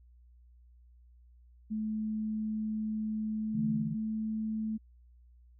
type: tone with pitch glide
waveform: sine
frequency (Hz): 216.4 to 218.4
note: A3 to A3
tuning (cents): -29 to -13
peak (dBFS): -31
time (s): 1.7-4.78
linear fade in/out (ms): 20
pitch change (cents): +16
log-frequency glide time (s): 3.38-3.63
type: chord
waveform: sine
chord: D suspended second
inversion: none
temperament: just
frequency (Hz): 146.83 / 165.19 / 220.2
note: D3 / E3 / A3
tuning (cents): 0 / +4 / +2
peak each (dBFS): -37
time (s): 3.54-3.95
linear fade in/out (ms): 10
effects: added 60 Hz sine -56 dBFS peak until 5.59 s